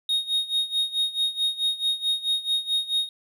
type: tone with tremolo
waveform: triangle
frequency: 3729 Hz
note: A#7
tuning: in tune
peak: -18 dBFS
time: 0.09-3.09 s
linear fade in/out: 2 ms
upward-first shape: sine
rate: 4.6 Hz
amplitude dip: 85%
effects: none